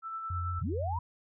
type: tone with tremolo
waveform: sine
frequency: 1325 Hz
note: E6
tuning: 9 cents sharp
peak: -34 dBFS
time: 0.02-0.63 s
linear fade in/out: 50 ms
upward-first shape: sine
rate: 9.2 Hz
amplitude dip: 35%
type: tone with vibrato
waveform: sine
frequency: 87.31 Hz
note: F2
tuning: in tune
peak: -32 dBFS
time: 0.3-0.99 s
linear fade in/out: 5 ms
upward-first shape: sine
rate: 6.3 Hz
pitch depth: 22 cents each way
type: linear sweep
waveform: sine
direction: up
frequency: 56.3 to 1000 Hz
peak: -33 dBFS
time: 0.59-0.99 s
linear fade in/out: 5 ms
effects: none